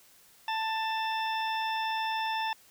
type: harmonic tone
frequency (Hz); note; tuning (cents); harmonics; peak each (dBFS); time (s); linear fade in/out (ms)
886; A5; +12; 1 / 2 / 3 / 4 / 6; -30 / -37 / -39 / -39 / -44; 0.48-2.53; 2
effects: white hiss -59 dBFS RMS until 2.7 s